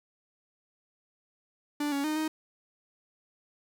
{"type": "tone with pitch steps", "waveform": "45% pulse", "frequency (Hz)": [293.4, 280.3, 307.5, 312.3], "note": ["D4", "C#4", "D#4", "D#4"], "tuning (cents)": [-2, 19, -20, 7], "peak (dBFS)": -28, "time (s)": [1.8, 2.28], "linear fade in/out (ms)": 5, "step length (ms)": 120, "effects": []}